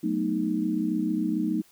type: chord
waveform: sine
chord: B dominant seventh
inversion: second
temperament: equal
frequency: 185 / 220 / 246.9 / 311.1 Hz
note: F#3 / A3 / B3 / D#4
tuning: 0 / 0 / 0 / 0 cents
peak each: -31 / -29 / -32 / -27 dBFS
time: 0.03-1.62 s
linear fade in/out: 10 ms
effects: white hiss -59 dBFS RMS until 1.71 s